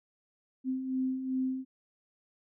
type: beating tone pair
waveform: sine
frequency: 257.9 / 260.5 Hz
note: C4 / C4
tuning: -25 / -7 cents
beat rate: 2.6 Hz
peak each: -38 / -30 dBFS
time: 0.64-1.65 s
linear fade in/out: 50 ms
effects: none